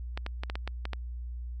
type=clicks; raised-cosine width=0.3 ms; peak=-19 dBFS; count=8; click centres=0.175 / 0.264 / 0.435 / 0.499 / 0.555 / 0.676 / 0.854 / 0.933 s; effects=added 60 Hz sine -35 dBFS peak until 1.6 s